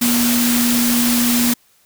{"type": "tone in noise", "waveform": "sine", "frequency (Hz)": 240, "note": "B3", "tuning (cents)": -49, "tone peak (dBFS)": -15, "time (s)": [0.01, 1.54], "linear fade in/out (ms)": 10, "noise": "white", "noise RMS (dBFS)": -19, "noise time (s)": [0.01, 1.54], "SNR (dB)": 1, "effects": ["white hiss -56 dBFS RMS until 1.85 s"]}